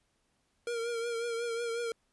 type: tone with vibrato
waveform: square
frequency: 466.8 Hz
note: A#4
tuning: 2 cents sharp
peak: -33 dBFS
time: 0.67-1.92 s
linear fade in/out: 2 ms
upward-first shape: triangle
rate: 5.5 Hz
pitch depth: 48 cents each way
effects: pink hiss -75 dBFS RMS until 2.12 s + resampled to 24000 Hz